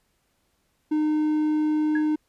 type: tone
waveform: triangle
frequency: 305.8 Hz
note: D#4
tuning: 30 cents flat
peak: -18 dBFS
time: 0.91-2.16 s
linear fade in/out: 10 ms
type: tone with exponential decay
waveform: sine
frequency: 1661.2 Hz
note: G#6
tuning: in tune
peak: -25 dBFS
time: 1.95-2.08 s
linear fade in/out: 5 ms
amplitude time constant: 28 ms
effects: pink hiss -70 dBFS RMS until 2.28 s + resampled to 32000 Hz